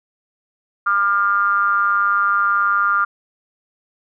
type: ring-modulated tone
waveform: triangle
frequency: 99.3 Hz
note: G2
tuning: 23 cents sharp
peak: -9 dBFS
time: 0.86-3.05 s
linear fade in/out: 10 ms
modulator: 1300 Hz
effects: none